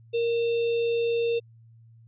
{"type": "tone with sample-and-hold", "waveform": "sine", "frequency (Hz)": 466.2, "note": "A#4", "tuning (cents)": 0, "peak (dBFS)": -22, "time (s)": [0.13, 1.4], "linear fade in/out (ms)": 20, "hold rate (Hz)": 3150, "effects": ["added 114 Hz sine -50 dBFS peak until 2.07 s", "resampled to 8000 Hz"]}